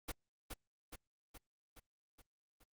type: noise with echo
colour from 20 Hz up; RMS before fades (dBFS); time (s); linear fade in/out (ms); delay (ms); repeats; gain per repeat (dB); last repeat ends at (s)
pink; -41; 0.08-0.12; 10; 420; 6; -4; 2.64
effects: Opus 32 kbps